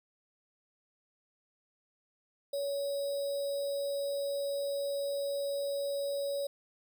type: tone with sample-and-hold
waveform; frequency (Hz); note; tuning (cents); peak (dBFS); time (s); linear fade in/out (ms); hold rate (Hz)
sine; 562; C#5; +24; -31; 2.53-6.47; 5; 4410
effects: none